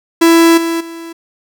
45% pulse tone with level steps, 332.3 Hz, E4, 14 cents sharp, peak -5 / -14 / -26 dBFS, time 0.21-1.13 s, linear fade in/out 10 ms, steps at 0.57 / 0.8 s, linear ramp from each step 10 ms, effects none

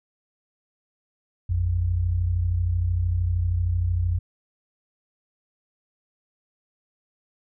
sine tone pair together, 55.48 / 88.5 Hz, A1 / F2, +15 / +23 cents, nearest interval minor sixth, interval 808 cents, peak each -27 / -21 dBFS, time 1.49-4.19 s, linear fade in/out 10 ms, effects none

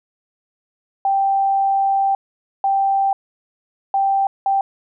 sine tone bursts at uneven times, 784 Hz, G5, in tune, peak -14 dBFS, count 4, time 1.05-2.15 / 2.64-3.13 / 3.94-4.27 / 4.46-4.61 s, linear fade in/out 2 ms, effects none

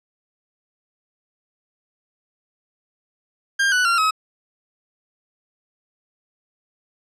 40% pulse tone with pitch steps, 1600 / 1484.3 / 1376.9 / 1277.3 Hz, G6 / F#6 / F6 / D#6, +35 / +5 / -25 / +45 cents, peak -15 dBFS, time 3.59-4.11 s, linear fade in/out 10 ms, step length 130 ms, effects low-pass 8000 Hz 12 dB/octave

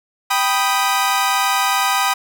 sawtooth chord, G augmented, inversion none, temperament equal, 784 / 987.8 / 1244.5 Hz, G5 / B5 / D#6, 0 / 0 / 0 cents, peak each -16 dBFS, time 0.3-2.14 s, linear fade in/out 10 ms, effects none

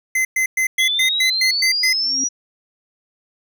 square tone bursts, 2055 Hz, C7, 32 cents flat, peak -16 dBFS, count 9, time 0.15-1.93 s, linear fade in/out 5 ms, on 100 ms, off 110 ms
sine exponential sweep, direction up, 3322 to 5860 Hz, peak -17 dBFS, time 0.78-2.29 s, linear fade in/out 20 ms
sine tone with exponential growth, 267.3 Hz, C4, 37 cents sharp, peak -24 dBFS, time 1.92-2.24 s, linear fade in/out 2 ms, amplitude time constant 68 ms
effects none

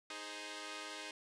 5% pulse chord, Ab major, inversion second, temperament equal, 311.1 / 415.3 / 523.3 Hz, Eb4 / Ab4 / C5, 0 / 0 / 0 cents, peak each -36 / -38 / -38 dBFS, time 0.1-1.11 s, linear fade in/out 2 ms, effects resampled to 22050 Hz

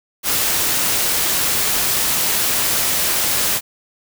white noise, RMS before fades -18 dBFS, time 0.23-3.61 s, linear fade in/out 50 ms, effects none

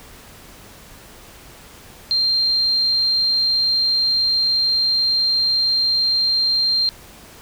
sine tone, 4177 Hz, C8, 4 cents flat, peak -15 dBFS, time 2.11-6.89 s, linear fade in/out 0 ms, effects pink hiss -43 dBFS RMS until 7.41 s

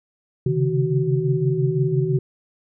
sine tone cluster, 133.7 / 139.6 / 157.3 / 374.6 Hz, C3 / C#3 / D#3 / F#4, +38 / +13 / +19 / +21 cents, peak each -23 dBFS, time 0.46-2.19 s, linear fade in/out 5 ms, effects none

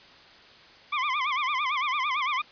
25% pulse tone with vibrato, 1108.7 Hz, C#6, in tune, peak -21 dBFS, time 0.92-2.42 s, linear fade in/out 10 ms, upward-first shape sine, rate 8.9 Hz, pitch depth 160 cents each way, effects white hiss -51 dBFS RMS until 2.51 s + resampled to 11025 Hz

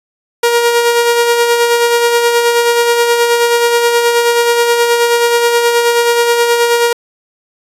sawtooth tone with tremolo, 472.8 Hz, A#4, 24 cents sharp, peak -3 dBFS, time 0.43-6.93 s, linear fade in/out 5 ms, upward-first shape sine, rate 9.4 Hz, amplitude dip 40%, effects resampled to 32000 Hz

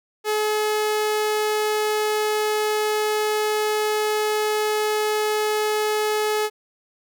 sawtooth tone, 426.1 Hz, G#4, 44 cents sharp, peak -16 dBFS, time 0.24-6.5 s, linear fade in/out 50 ms, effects none

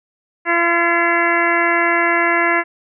harmonic tone with a mistuned harmonic, 341.1 Hz, F4, 41 cents flat, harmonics 1 / 2 / 3 / 4 / 5 / 6 / 7 / 8, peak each -21 / -21 / -21 / -22 / -19 / -19 / -27 / -30 dBFS, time 0.45-2.64 s, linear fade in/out 50 ms, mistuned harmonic 7, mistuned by -79 cents, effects none

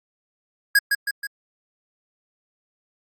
square tone with echo, 1647 Hz, G#6, 15 cents flat, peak -13 dBFS, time 0.75-0.79 s, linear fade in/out 5 ms, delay 160 ms, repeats 3, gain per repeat -5 dB, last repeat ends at 1.27 s, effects Opus 48 kbps

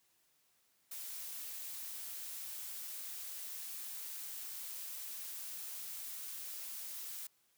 blue noise, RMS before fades -45 dBFS, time 0.91-7.27 s, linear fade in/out 5 ms, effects white hiss -74 dBFS RMS until 7.57 s + high-pass 60 Hz 12 dB/octave

